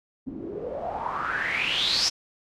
white noise with low-pass filter sweep, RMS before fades -28 dBFS, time 0.26-2.1 s, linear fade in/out 20 ms, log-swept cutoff 250 to 5600 Hz, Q 7.3, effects none

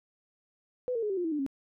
sine tone with pitch steps, 500 / 458.5 / 420.4 / 385.6 / 353.6 / 324.2 / 297.3 / 272.6 Hz, B4 / A#4 / G#4 / G4 / F4 / E4 / D4 / C#4, +21 / -29 / +21 / -28 / +22 / -29 / +21 / -29 cents, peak -28 dBFS, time 0.88-1.464 s, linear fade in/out 0 ms, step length 73 ms, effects none

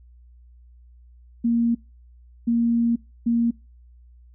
sine tone bursts at uneven times, 233.7 Hz, A#3, 5 cents sharp, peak -17 dBFS, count 3, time 1.44-1.75 / 2.47-2.96 / 3.26-3.51 s, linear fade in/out 10 ms, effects noise-tail reverb RT60 0.3 s tail -25 dB re dry + added 60 Hz sine -47 dBFS peak until 4.34 s

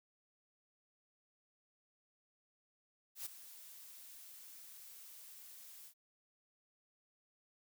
blue noise with ADSR envelope, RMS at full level -42 dBFS, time 3.15-5.94 s, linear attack 110 ms, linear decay 10 ms, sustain -13 dB, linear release 77 ms, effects none

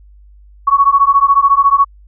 sine beating tone pair, 1108.7 / 1122.7 Hz, C#6 / C#6, 0 / +22 cents, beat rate 14 Hz, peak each -10 dBFS, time 0.67-1.85 s, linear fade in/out 10 ms, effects added 50 Hz sine -39 dBFS peak until 2.07 s

